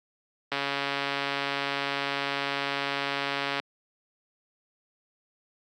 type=click train; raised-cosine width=0.3 ms; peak=-12 dBFS; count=432; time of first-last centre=0.52-3.599 s; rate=140 Hz; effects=high-pass 200 Hz 12 dB/octave + Opus 48 kbps